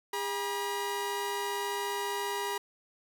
sawtooth tone pair together, 404.9 / 963 Hz, G#4 / B5, -44 / -44 cents, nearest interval octave + minor third, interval 1500 cents, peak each -31 / -30 dBFS, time 0.13-2.58 s, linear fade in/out 5 ms, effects none

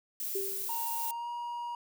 violet noise, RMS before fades -36 dBFS, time 0.2-1.11 s, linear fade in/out 2 ms
sine tone with exponential decay, 392 Hz, G4, in tune, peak -30 dBFS, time 0.35-0.86 s, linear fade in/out 5 ms, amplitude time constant 110 ms
triangle tone with pitch glide, 932.3 to 953 Hz, A#5 to A#5, 0 to +38 cents, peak -33 dBFS, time 0.69-1.75 s, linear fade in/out 2 ms, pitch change +38 cents, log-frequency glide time 1.11-1.29 s
effects none

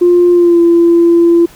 sine tone with pitch glide, 351.9 to 340.1 Hz, F4 to F4, +13 to -46 cents, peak -3 dBFS, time 0.01-1.46 s, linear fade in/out 10 ms, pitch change -59 cents, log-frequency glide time 0.32-0.6 s, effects tanh soft clip ceiling 0 dBFS + pink hiss -40 dBFS RMS until 1.55 s

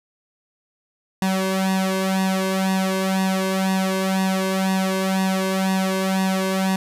sawtooth tone with flanger, 190 Hz, F#3, 46 cents sharp, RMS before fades -21 dBFS, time 1.22-6.76 s, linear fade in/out 2 ms, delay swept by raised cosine 1.1 to 1.89 ms, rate 2 Hz, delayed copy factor +0.9, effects resampled to 32000 Hz + 8-bit

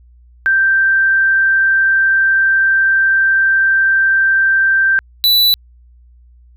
sine / square tone pair in turn, 1568 / 3960 Hz, G6 / B7, 0 / +4 cents, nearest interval octave + major third, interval 1604 cents, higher second, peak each -9 dBFS, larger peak neither, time 0.46-4.99 / 5.24-5.54 s, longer first, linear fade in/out 0 ms, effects added 60 Hz sine -42 dBFS peak until 6.56 s

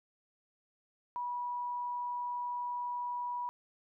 sine tone, 974 Hz, B5, 24 cents flat, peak -34 dBFS, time 1.16-3.49 s, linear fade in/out 0 ms, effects none

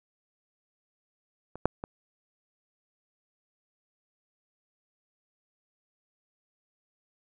clicks, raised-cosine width 1 ms, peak -27 / -7 / -21 dBFS, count 3, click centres 1.556 / 1.656 / 1.839 s, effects none

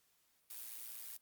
blue noise with amplitude modulation, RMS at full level -45 dBFS, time 0.5-1.17 s, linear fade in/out 5 ms, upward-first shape sine, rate 115 Hz, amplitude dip 70%, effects white hiss -75 dBFS RMS until 1.21 s + Opus 48 kbps

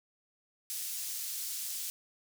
pink high-pass noise, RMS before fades -38 dBFS, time 0.7-1.9 s, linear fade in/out 0 ms, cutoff 5900 Hz, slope 12 dB/octave, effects none

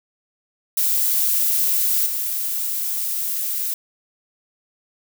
violet noise with level steps, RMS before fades -19 / -24 dBFS, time 0.77-3.74 s, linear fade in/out 5 ms, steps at 2.06 s, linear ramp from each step 5 ms, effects none

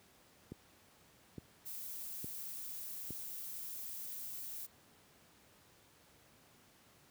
click train, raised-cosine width 3 ms, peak -31 dBFS, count 4, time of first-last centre 0.52-3.106 s, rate 1.16 Hz
violet noise, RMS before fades -45 dBFS, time 1.65-4.67 s, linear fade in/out 20 ms
effects pink hiss -65 dBFS RMS until 7.1 s + high-pass 80 Hz 12 dB/octave

